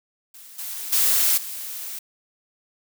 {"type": "noise with level steps", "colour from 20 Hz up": "blue", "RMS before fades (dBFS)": [-44, -32, -19, -33], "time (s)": [0.34, 1.99], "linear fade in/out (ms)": 5, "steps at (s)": [0.58, 0.92, 1.37], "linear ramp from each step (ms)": 10, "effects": []}